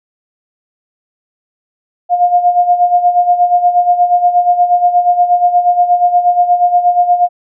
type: tone with tremolo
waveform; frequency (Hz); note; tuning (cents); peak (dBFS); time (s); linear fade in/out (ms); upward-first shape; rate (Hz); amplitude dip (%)
sine; 709; F5; +26; -4; 2.09-7.29; 50; sine; 8.4; 70
effects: none